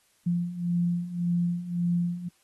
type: beating tone pair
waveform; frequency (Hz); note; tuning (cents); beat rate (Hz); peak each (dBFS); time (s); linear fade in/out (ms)
sine; 172.6 / 174.4; F3 / F3; -20 / -2; 1.8; -30 / -26; 0.26-2.29; 10
effects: white hiss -66 dBFS RMS until 2.43 s + AAC 32 kbps